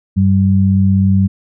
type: tone pair together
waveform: sine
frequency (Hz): 96.3 / 192.73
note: G2 / G3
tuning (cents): -30 / -29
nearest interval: octave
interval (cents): 1201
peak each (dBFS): -11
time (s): 0.16-1.28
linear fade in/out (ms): 20
effects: none